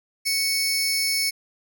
sawtooth tone pair together, 2217 / 5307 Hz, C#7 / E8, 0 / +11 cents, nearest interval octave + minor third, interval 1511 cents, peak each -21 dBFS, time 0.25-1.31 s, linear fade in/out 20 ms, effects none

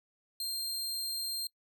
sawtooth tone, 4186 Hz, C8, in tune, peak -31 dBFS, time 0.4-1.47 s, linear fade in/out 2 ms, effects noise-tail reverb RT60 0.1 s tail -24 dB re dry

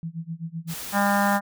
sine tone with tremolo, 164.9 Hz, E3, 1 cent sharp, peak -27 dBFS, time 0.03-0.74 s, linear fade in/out 0 ms, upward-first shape sine, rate 7.8 Hz, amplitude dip 95%
white noise, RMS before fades -35 dBFS, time 0.67-1.4 s, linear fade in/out 50 ms
harmonic tone, 201.3 Hz, G3, 46 cents sharp, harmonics 1 / 3 / 4 / 5 / 6 / 7 / 8 / 9, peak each -23 / -28 / -24 / -28 / -31 / -30 / -31 / -31 dBFS, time 0.92-1.41 s, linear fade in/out 50 ms
effects none

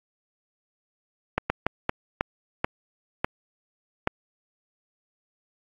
slowing click train, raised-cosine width 0.5 ms, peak -7 dBFS, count 8, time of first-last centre 1.38-4.074 s, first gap 120 ms, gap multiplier 1.38, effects AAC 64 kbps

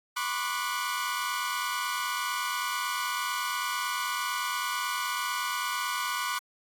sawtooth tone cluster, 992 / 1092 / 1181 / 1470 Hz, B5 / C#6 / D6 / F#6, +7 / -26 / +9 / -12 cents, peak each -31 dBFS, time 0.16-6.39 s, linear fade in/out 10 ms, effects AAC 64 kbps

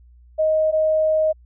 sine tone pair in turn, 626 / 626 Hz, D#5 / D#5, +10 / +10 cents, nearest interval unison, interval 0 cents, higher neither, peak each -15 dBFS, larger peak neither, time 0.38-0.72 / 0.72-1.33 s, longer second, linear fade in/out 20 ms, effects added 60 Hz sine -46 dBFS peak until 1.45 s

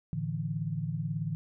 sine chord, A suspended fourth, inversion none, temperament just, 110 / 146.67 / 165 Hz, A2 / D3 / E3, 0 / -2 / +2 cents, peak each -37 / -34 / -34 dBFS, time 0.13-1.35 s, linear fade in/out 0 ms, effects none

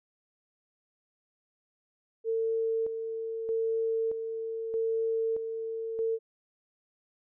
sine tone with tremolo, 450.4 Hz, A4, 40 cents sharp, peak -26 dBFS, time 2.24-6.19 s, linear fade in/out 50 ms, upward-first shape square, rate 0.8 Hz, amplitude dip 50%, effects none

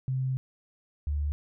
sine tone pair in turn, 130.81 / 73.18 Hz, C3 / D2, 0 / -6 cents, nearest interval minor seventh, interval 1006 cents, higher first, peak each -26 dBFS, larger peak neither, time 0.08-0.37 / 1.07-1.32 s, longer first, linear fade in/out 0 ms, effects none

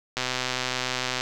click train, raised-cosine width 0.2 ms, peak -9 dBFS, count 133, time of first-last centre 0.17-1.209 s, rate 127 Hz, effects none

